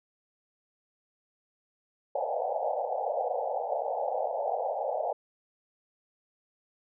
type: band-pass noise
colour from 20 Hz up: white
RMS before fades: -31 dBFS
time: 2.15-5.13 s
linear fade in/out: 5 ms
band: 480 to 840 Hz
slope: 96 dB/octave
effects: none